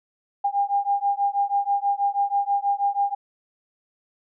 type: beating tone pair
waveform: sine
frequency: 801 / 807.2 Hz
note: G5 / G#5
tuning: +37 / -49 cents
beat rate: 6.2 Hz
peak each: -23 dBFS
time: 0.44-3.15 s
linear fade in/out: 10 ms
effects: none